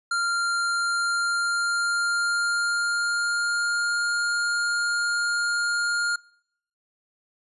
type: tone with pitch glide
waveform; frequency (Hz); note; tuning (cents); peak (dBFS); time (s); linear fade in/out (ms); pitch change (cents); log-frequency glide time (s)
square; 1391 to 1412.9; F6 to F6; -7 to +20; -23; 0.11-6.16; 5; +27; 0.77-4.09
effects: noise-tail reverb RT60 0.7 s tail -26 dB re dry + resampled to 24000 Hz